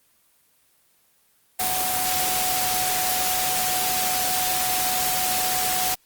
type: tone in noise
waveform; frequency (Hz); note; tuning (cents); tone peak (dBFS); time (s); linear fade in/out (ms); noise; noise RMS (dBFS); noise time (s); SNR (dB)
sine; 740; F#5; 0; -27; 1.59-5.95; 10; white; -24; 1.59-5.95; -6
effects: white hiss -62 dBFS RMS until 6.05 s + Opus 24 kbps